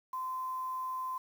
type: tone with quantisation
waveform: sine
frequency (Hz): 1031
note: C6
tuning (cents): -26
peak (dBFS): -34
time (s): 0.13-1.18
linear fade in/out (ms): 5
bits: 9
effects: none

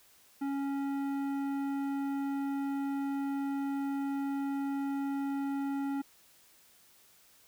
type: tone with tanh clipping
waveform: sine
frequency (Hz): 277.2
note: C#4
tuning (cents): 0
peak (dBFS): -33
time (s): 0.41-6.02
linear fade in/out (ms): 10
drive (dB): 13
effects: white hiss -62 dBFS RMS until 7.47 s

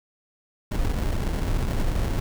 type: noise with sample-and-hold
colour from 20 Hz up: brown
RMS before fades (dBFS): -24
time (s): 0.71-2.2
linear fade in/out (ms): 10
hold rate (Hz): 1225
effects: none

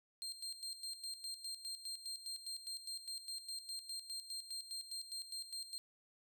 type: tone with tremolo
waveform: 30% pulse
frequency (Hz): 4186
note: C8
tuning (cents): 0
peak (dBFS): -39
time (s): 0.22-5.78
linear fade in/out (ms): 0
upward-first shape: square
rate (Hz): 4.9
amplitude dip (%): 70
effects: none

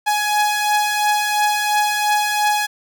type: beating tone pair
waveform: sawtooth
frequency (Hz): 837 / 839.9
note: G#5 / G#5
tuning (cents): +13 / +19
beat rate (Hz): 2.9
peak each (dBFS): -13 / -19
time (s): 0.06-2.67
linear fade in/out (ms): 20
effects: none

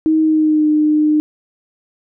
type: tone with pitch glide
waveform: sine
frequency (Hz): 315.3 to 303.9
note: D#4 to D#4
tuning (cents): +23 to -41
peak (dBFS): -10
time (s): 0.06-1.2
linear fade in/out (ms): 0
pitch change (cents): -64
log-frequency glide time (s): 0.21-0.68
effects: none

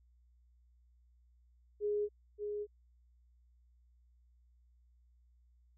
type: tone with echo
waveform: sine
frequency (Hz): 415.3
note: G#4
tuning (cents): 0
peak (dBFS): -31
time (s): 1.8-2.09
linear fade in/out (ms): 50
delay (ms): 580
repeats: 1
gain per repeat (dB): -5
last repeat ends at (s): 2.67
effects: added 60 Hz sine -64 dBFS peak until 5.77 s

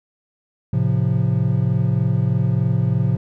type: chord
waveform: triangle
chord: F major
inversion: first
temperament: equal with one note detuned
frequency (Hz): 110 / 133.25 / 174.61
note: A2 / C3 / F3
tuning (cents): 0 / +32 / 0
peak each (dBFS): -18 / -17 / -20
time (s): 0.73-3.17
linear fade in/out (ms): 5
effects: none

